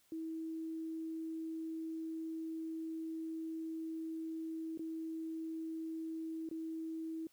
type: tone with dropouts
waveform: sine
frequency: 322.8 Hz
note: E4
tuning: 36 cents flat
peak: -39 dBFS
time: 0.12-7.27 s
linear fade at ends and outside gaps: 2 ms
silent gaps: 4.775-4.793 / 6.49-6.512 s
effects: white hiss -71 dBFS RMS until 7.32 s